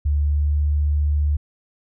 sine tone with pitch glide, 73 to 73.76 Hz, D2 to D2, -10 to +8 cents, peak -16 dBFS, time 0.05-1.37 s, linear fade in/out 10 ms, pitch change +18 cents, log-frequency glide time 0.21-0.57 s, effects none

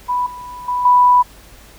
sine tone with level steps, 987.8 Hz, B5, in tune, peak -15 / -29 / -16 / -7 dBFS, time 0.08-1.23 s, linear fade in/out 20 ms, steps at 0.26 / 0.68 / 0.85 s, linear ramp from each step 5 ms, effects added 50 Hz sine -44 dBFS peak until 1.78 s + pink hiss -44 dBFS RMS until 1.78 s

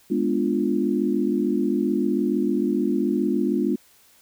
sine chord, G# diminished seventh, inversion none, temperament equal, 207.7 / 246.9 / 293.7 / 349.2 Hz, G#3 / B3 / D4 / F4, 0 / 0 / 0 / 0 cents, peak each -25 dBFS, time 0.1-3.76 s, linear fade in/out 10 ms, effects white hiss -56 dBFS RMS until 4.21 s

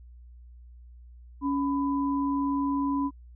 sine tone pair together, 279.2 / 999 Hz, C#4 / B5, +13 / +20 cents, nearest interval octave + minor seventh, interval 2207 cents, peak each -25 / -31 dBFS, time 1.41-3.11 s, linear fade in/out 50 ms, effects added 60 Hz sine -46 dBFS peak until 3.35 s

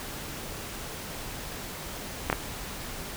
clicks, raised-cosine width 0.5 ms, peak -8 dBFS, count 2, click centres 2.3 / 2.328 s, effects pink hiss -38 dBFS RMS until 3.16 s

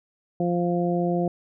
harmonic tone, 174.61 Hz, F3, in tune, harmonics 1 / 2 / 3 / 4, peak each -24 / -26 / -29 / -29 dBFS, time 0.4-1.28 s, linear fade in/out 2 ms, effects none

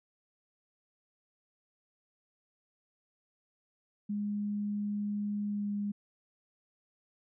sine tone with pitch glide, 206.2 to 204.4 Hz, G#3 to G#3, -12 to -27 cents, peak -31 dBFS, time 4.09-5.92 s, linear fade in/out 10 ms, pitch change -15 cents, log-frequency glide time 5.47-5.69 s, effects none

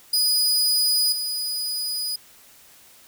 sawtooth tone with level steps, 4955 Hz, D#8, 8 cents flat, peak -15 / -22 dBFS, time 0.13-2.16 s, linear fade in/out 5 ms, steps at 1.12 s, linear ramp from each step 5 ms, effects white hiss -51 dBFS RMS until 3.07 s

